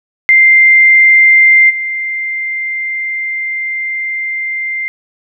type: tone with level steps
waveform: sine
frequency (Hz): 2093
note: C7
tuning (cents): 0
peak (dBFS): -3 / -15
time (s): 0.29-4.88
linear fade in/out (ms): 0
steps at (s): 1.69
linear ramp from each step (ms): 20
effects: none